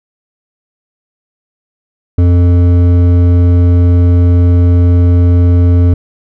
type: tone with hard clipping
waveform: triangle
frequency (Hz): 87.8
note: F2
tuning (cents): +10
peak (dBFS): -6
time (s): 2.18-5.94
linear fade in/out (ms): 5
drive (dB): 14
effects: none